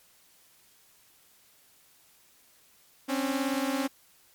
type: beating tone pair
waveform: sawtooth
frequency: 265 / 283 Hz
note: C4 / C#4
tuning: +22 / +36 cents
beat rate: 18 Hz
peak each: -25 / -27 dBFS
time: 3.08-3.88 s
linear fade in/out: 20 ms
effects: white hiss -61 dBFS RMS until 4.34 s + MP3 96 kbps